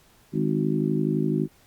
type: harmonic tone with a mistuned harmonic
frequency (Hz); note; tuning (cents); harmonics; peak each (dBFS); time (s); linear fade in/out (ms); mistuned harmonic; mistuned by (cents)
51.91; G#1; 0; 3 / 4 / 5 / 6 / 7; -26 / -27 / -28 / -29 / -29; 0.32-1.48; 50; 7; +26
effects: pink hiss -58 dBFS RMS until 1.66 s + Opus 48 kbps